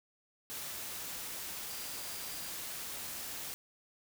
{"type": "tone in noise", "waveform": "sine", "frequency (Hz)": 4769, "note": "D8", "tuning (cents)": 26, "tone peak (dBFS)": -52, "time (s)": [1.7, 2.5], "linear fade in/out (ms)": 0, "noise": "white", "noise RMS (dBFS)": -42, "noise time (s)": [0.5, 3.54], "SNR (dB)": -13, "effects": []}